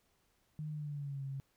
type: tone with pitch glide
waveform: sine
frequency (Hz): 152.9 to 136.22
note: D#3 to C#3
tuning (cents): -30 to -30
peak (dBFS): -38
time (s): 0.59-1.4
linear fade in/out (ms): 0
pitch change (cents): -200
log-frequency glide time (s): 0.7-1.24
effects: pink hiss -75 dBFS RMS until 1.56 s